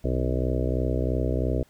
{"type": "harmonic tone", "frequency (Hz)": 63, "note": "B1", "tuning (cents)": 35, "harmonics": [1, 2, 4, 5, 6, 7, 8, 9, 10], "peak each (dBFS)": [-26, -29, -32, -33, -34, -34, -35, -36, -36], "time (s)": [0.04, 1.63], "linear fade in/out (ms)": 5, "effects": ["pink hiss -61 dBFS RMS until 1.69 s"]}